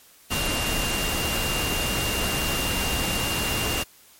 sine tone in noise, 2794 Hz, F7, in tune, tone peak -29 dBFS, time 0.3-3.84 s, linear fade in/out 20 ms, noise pink, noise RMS -26 dBFS, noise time 0.3-3.84 s, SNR -6 dB, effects white hiss -53 dBFS RMS until 4.19 s + MP3 64 kbps

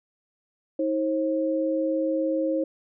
sine tone pair together, 318.1 / 535 Hz, D#4 / C5, +38 / +38 cents, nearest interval major sixth, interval 900 cents, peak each -25 dBFS, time 0.79-2.64 s, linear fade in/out 5 ms, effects none

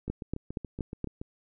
two click trains, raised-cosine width 3 ms, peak -24 / -18 dBFS, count 9 / 5, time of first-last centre 0.08-1.215 / 0.1-1.043 s, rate 7.05 / 4.24 Hz, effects none

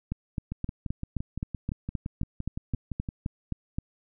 two click trains, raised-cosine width 5 ms, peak -17 / -20 dBFS, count 15 / 16, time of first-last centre 0.12-3.785 / 0.52-3.088 s, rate 3.82 / 5.84 Hz, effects none

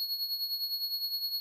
square tone with tremolo, 4339 Hz, C#8, 38 cents flat, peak -29 dBFS, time 0-1.4 s, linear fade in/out 0 ms, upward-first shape triangle, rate 9.8 Hz, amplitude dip 70%, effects 11-bit

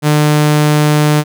sawtooth tone, 150 Hz, D3, 37 cents sharp, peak -4 dBFS, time 0.02-1.24 s, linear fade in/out 50 ms, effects none

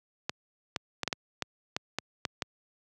clicks, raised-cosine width 0.2 ms, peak -12 dBFS, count 10, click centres 0.295 / 0.762 / 1.033 / 1.077 / 1.128 / 1.423 / 1.765 / 1.986 / 2.252 / 2.422 s, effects high-pass 100 Hz 12 dB/octave

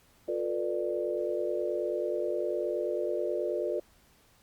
sine chord, B half-diminished seventh, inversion second, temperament just, 355.6 / 444.5 / 493.9 / 592.7 Hz, F4 / A4 / B4 / D5, +31 / +18 / 0 / +16 cents, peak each -33 / -35 / -35 / -33 dBFS, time 0.28-3.8 s, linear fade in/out 5 ms, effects pink hiss -63 dBFS RMS until 4.42 s + Opus 48 kbps

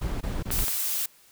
brown noise bursts, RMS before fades -29 dBFS, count 3, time 0.01-0.65 s, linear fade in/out 10 ms, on 200 ms, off 20 ms
clicks, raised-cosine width 0.3 ms, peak -16 dBFS, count 3, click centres 0.505 / 0.59 / 0.682 s
blue noise, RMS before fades -28 dBFS, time 0.51-1.06 s, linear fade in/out 5 ms
effects white hiss -57 dBFS RMS until 1.31 s

